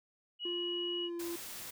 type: tone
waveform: sine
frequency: 2912 Hz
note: F#7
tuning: 28 cents flat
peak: -36 dBFS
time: 0.39-1.1 s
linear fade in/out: 50 ms
type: tone with pitch glide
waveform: triangle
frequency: 349.2 to 341.4 Hz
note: F4 to F4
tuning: 0 to -39 cents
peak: -35 dBFS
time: 0.45-1.36 s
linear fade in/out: 5 ms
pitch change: -39 cents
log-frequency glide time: 0.99-1.18 s
type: noise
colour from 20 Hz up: white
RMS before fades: -45 dBFS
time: 1.19-1.71 s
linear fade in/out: 10 ms
effects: none